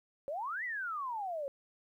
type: exponential two-way sweep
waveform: sine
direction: up then down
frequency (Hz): 536 to 2038 to 536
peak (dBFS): -35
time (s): 0.28-1.48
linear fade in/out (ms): 0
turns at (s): 0.64
effects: 12-bit